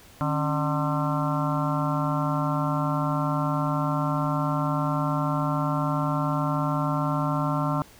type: harmonic tone with a mistuned harmonic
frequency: 150 Hz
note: D3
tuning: 37 cents sharp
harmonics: 1 / 2 / 4 / 5 / 6 / 7 / 8 / 9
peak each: -26 / -29 / -33 / -36 / -35 / -31 / -36 / -34 dBFS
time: 0.21-7.82 s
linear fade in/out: 0 ms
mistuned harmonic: 2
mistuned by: -140 cents
effects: pink hiss -51 dBFS RMS until 7.99 s